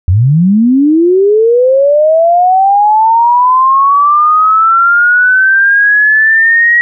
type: linear sweep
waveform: sine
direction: up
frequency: 82 to 1911 Hz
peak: -4 dBFS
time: 0.08-6.81 s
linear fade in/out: 0 ms
effects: none